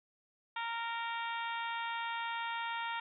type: harmonic tone with a mistuned harmonic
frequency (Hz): 463.2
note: A#4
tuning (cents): -11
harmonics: 2 / 3 / 4 / 5 / 6 / 7 / 8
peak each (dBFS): -38 / -42 / -44 / -46 / -48 / -49 / -50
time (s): 0.56-3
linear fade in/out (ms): 5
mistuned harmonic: 8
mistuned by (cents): -28
effects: none